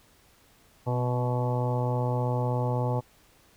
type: harmonic tone with a mistuned harmonic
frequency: 123.47 Hz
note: B2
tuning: in tune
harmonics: 1 / 2 / 3 / 4 / 5 / 6 / 7 / 8 / 9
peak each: -26 / -36 / -38 / -33 / -36 / -43 / -34 / -45 / -43 dBFS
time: 0.86-3.01 s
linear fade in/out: 20 ms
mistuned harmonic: 2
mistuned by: +29 cents
effects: pink hiss -60 dBFS RMS until 3.56 s